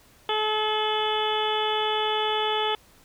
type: harmonic tone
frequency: 429.9 Hz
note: A4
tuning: 40 cents flat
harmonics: 1 / 2 / 3 / 4 / 5 / 6 / 7 / 8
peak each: -28 / -27 / -32 / -37 / -38 / -39 / -31 / -31 dBFS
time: 0.29-2.75 s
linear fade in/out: 2 ms
effects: pink hiss -56 dBFS RMS until 3.04 s